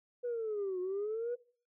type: linear two-way sweep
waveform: sine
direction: down then up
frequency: 493.9 to 359.1 to 493.9 Hz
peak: -32 dBFS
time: 0.23-1.36 s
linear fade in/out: 20 ms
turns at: 0.8 s
effects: noise-tail reverb RT60 0.4 s tail -19 dB re dry + tanh soft clip ceiling -30 dBFS